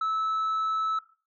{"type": "tone", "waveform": "sine", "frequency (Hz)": 1305, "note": "E6", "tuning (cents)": -18, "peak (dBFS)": -22, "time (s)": [0.01, 0.99], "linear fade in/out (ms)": 5, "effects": ["noise-tail reverb RT60 0.4 s tail -18 dB re dry", "tanh soft clip ceiling -24 dBFS"]}